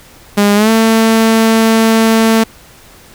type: tone with pitch glide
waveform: sawtooth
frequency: 204.1 to 223.9 Hz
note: G#3 to A3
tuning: -30 to +30 cents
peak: -3 dBFS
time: 0.37-2.44 s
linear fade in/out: 10 ms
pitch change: +160 cents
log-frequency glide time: 0.55-0.7 s
effects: pink hiss -40 dBFS RMS until 3.14 s